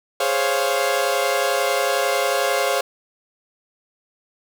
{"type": "chord", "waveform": "sawtooth", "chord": "Db major seventh", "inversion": "second", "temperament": "equal", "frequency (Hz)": [415.3, 523.3, 554.4, 698.5], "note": ["Ab4", "C5", "Db5", "F5"], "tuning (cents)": [0, 0, 0, 0], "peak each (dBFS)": [-22, -20, -19, -20], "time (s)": [0.2, 2.81], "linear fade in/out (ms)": 5, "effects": []}